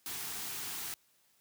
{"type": "band-stop noise", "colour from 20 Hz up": "white", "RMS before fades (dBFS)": -40, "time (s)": [0.06, 0.94], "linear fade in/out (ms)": 0, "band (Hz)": [470, 680], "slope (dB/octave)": 96, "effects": ["white hiss -70 dBFS RMS until 1.4 s", "high-pass 60 Hz 12 dB/octave"]}